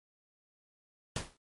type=noise with exponential decay; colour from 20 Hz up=pink; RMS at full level=-32 dBFS; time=1.16-1.37 s; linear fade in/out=2 ms; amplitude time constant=45 ms; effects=MP3 48 kbps